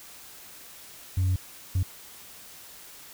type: tone bursts at uneven times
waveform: sine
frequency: 92.4 Hz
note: F#2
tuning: 2 cents flat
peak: -19 dBFS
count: 2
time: 1.17-1.36 / 1.75-1.83 s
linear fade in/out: 5 ms
effects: tanh soft clip ceiling -20 dBFS + white hiss -47 dBFS RMS until 3.13 s